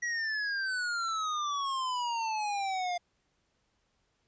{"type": "exponential sweep", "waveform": "square", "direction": "down", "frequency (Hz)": [1933, 698.5], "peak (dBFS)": -31, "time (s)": [0.02, 2.98], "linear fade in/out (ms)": 10, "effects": ["pink hiss -75 dBFS RMS until 4.27 s", "resampled to 16000 Hz"]}